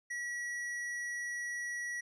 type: tone with tanh clipping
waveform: sine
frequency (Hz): 1929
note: B6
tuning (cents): -41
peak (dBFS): -38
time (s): 0.1-2.01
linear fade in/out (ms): 10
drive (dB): 14
effects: resampled to 22050 Hz